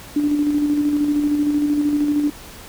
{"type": "tone with tremolo", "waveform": "sine", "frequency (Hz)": 293.7, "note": "D4", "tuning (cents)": 0, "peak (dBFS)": -14, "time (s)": [0.16, 2.3], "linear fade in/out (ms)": 5, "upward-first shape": "square", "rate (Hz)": 13, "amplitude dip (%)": 35, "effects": ["pink hiss -39 dBFS RMS until 2.68 s"]}